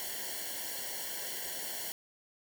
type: noise with comb filter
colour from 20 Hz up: white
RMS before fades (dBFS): -39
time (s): 0-1.92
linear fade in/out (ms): 0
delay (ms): 0.8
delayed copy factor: -0.95
effects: none